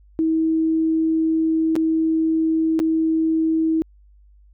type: tone with dropouts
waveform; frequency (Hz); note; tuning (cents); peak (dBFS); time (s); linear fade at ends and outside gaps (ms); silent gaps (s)
sine; 321.2; E4; -45; -16; 0.19-3.82; 0; 1.755-1.763 / 2.792-2.8
effects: added 50 Hz sine -48 dBFS peak until 4.53 s